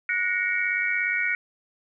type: tone cluster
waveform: sine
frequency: 1461 / 1879 / 2185 / 2282 Hz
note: F#6 / A#6 / C#7 / C#7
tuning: -22 / +13 / -26 / +50 cents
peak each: -28 dBFS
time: 0.09-1.35 s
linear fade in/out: 2 ms
effects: none